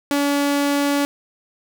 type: tone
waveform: sawtooth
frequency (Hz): 284.9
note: C#4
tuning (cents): +48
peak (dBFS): -13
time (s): 0.11-1.05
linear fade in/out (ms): 0
effects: none